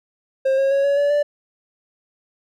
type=tone with pitch steps; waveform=triangle; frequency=533 / 542.9 / 553.1 / 563.4 / 573.9 / 584.6 Hz; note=C5 / C#5 / C#5 / C#5 / D5 / D5; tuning=+32 / -36 / -4 / +28 / -40 / -8 cents; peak=-13 dBFS; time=0.45-1.23 s; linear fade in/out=10 ms; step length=130 ms; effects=none

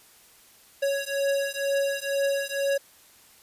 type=beating tone pair; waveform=square; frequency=554.4 / 556.5 Hz; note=C#5 / C#5; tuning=0 / +7 cents; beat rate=2.1 Hz; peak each=-28 dBFS; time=0.82-2.78 s; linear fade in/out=10 ms; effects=white hiss -55 dBFS RMS until 3.42 s + resampled to 32000 Hz

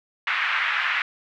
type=band-pass noise; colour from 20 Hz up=pink; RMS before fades=-24 dBFS; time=0.27-1.02 s; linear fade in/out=2 ms; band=1300 to 2600 Hz; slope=24 dB/octave; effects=none

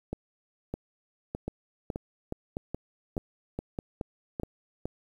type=two click trains; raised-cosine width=2 ms; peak=-19 / -19 dBFS; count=9 / 8; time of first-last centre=1.48-4.856 / 0.13-4.398 s; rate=2.37 / 1.64 Hz; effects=9-bit

